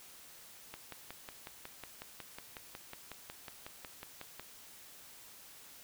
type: click train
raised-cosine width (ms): 0.3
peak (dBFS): -28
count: 21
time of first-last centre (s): 0.74-4.396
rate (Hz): 5.47
effects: white hiss -55 dBFS RMS until 5.83 s

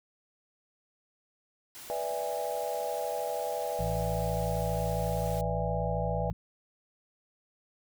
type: noise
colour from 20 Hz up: white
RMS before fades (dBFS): -46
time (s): 1.75-5.41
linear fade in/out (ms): 0
type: chord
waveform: sine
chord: E dominant seventh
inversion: second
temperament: equal with one note detuned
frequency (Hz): 493.9 / 587.3 / 659.3 / 819.6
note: B4 / D5 / E5 / G#5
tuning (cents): 0 / 0 / 0 / -23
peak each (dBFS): -36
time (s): 1.9-6.3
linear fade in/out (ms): 0
type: harmonic tone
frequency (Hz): 55.1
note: A1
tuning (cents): +3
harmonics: 1 / 2 / 3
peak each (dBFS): -35 / -35 / -35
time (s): 3.79-6.33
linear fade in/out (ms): 5
effects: none

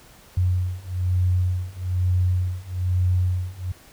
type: beating tone pair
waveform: sine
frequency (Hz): 90.2 / 91.3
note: F#2 / F#2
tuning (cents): -44 / -23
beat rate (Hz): 1.1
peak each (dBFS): -23 / -22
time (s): 0.37-3.72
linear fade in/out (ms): 5
effects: pink hiss -50 dBFS RMS until 3.92 s

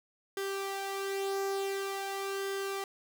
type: tone with flanger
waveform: sawtooth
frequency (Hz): 392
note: G4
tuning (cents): 0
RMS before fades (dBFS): -35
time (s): 0.37-2.84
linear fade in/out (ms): 2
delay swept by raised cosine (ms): 0.6 to 2.4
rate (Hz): 0.47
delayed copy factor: +0.5
effects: none

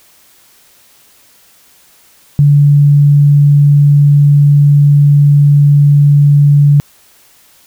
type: tone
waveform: sine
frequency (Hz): 144.3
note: D3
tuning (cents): -30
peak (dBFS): -3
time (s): 2.39-6.8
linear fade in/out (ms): 0
effects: white hiss -46 dBFS RMS until 7.66 s

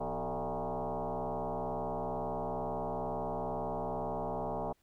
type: tone with frequency modulation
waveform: sine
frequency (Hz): 108.9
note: A2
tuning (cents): -17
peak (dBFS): -33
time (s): 0-4.73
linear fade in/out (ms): 10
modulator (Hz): 140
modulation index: 6.1
effects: pink hiss -74 dBFS RMS until 4.82 s

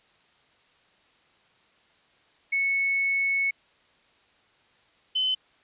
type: tone pair in turn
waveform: sine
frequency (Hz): 2206 / 3044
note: C#7 / F#7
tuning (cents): -9 / +48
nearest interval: tritone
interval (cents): 557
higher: second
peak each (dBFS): -22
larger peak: neither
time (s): 2.52-3.51 / 5.15-5.35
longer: first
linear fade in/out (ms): 10
effects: white hiss -62 dBFS RMS until 5.63 s + resampled to 8000 Hz

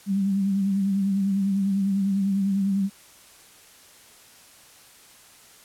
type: tone with vibrato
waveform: sine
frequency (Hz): 196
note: G3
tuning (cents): 0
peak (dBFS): -20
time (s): 0.06-2.9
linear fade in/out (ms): 50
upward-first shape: sine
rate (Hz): 10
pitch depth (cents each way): 42
effects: white hiss -51 dBFS RMS until 5.64 s + low-pass 12000 Hz 12 dB/octave

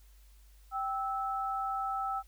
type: tone pair together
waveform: sine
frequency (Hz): 780.1 / 1310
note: G5 / E6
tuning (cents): -9 / -11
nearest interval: major sixth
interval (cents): 898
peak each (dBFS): -34 / -34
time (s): 0.71-2.23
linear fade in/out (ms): 50
effects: added 50 Hz sine -55 dBFS peak until 2.27 s + white hiss -67 dBFS RMS until 2.27 s

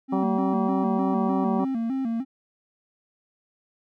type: tone with vibrato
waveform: triangle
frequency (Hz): 246.9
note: B3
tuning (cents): 0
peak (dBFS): -22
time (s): 0.08-2.25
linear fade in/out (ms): 50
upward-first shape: square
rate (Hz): 3.3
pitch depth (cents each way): 130
type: harmonic tone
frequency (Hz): 191.2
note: G3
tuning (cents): -43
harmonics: 1 / 2 / 3 / 4 / 5 / 6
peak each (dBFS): -26 / -30 / -34 / -30 / -35 / -35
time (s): 0.12-1.65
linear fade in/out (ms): 10
effects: none

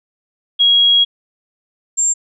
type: tone pair in turn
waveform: sine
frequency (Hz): 3300 / 7390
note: G#7 / A#8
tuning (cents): -12 / -16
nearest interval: octave + major second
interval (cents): 1396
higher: second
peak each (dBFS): -8 / -12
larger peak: first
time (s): 0.59-1.05 / 1.97-2.14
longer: first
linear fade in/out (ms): 20
effects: none

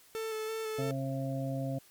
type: tone with vibrato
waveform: 45% pulse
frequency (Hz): 440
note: A4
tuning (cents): 0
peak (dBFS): -34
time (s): 0.15-0.91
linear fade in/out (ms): 0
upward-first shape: square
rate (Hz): 3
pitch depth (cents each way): 16
type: harmonic tone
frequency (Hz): 134.6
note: C3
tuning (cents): +49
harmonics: 1 / 2 / 4 / 5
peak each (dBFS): -34 / -37 / -40 / -41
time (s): 0.78-1.79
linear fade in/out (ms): 10
effects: white hiss -60 dBFS RMS until 1.9 s + MP3 96 kbps

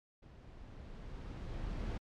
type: noise with level ramp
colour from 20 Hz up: brown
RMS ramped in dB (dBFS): -55 to -38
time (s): 0.22-1.98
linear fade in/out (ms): 10
effects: low-pass 5000 Hz 12 dB/octave + MP3 96 kbps

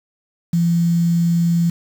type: tone with quantisation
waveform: sine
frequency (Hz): 170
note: F3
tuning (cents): -46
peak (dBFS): -13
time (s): 0.53-1.7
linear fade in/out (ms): 5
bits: 6
effects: none

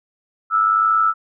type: tone with amplitude modulation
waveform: sine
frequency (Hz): 1316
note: E6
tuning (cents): -3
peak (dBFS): -10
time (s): 0.5-1.14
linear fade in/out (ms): 50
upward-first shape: sine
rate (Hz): 101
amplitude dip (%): 65
effects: none

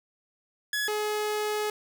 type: tone pair in turn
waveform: sawtooth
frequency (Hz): 1691 / 422.8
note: G#6 / G#4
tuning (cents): +31 / +31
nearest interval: 2 octaves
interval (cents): 2400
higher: first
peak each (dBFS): -23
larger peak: neither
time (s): 0.73-0.88 / 0.88-1.7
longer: second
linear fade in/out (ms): 2
effects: none

